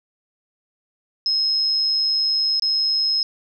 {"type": "tone with dropouts", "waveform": "sine", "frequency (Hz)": 5150, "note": "E8", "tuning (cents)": -41, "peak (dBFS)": -17, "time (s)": [1.26, 3.23], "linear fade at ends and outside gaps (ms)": 1, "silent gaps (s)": [2.597, 2.622], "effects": []}